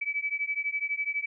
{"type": "beating tone pair", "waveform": "sine", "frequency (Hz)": [2290, 2302], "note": ["D7", "D7"], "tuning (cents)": [-44, -35], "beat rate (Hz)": 12, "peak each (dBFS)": [-31, -31], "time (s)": [0.01, 1.26], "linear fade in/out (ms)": 10, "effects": []}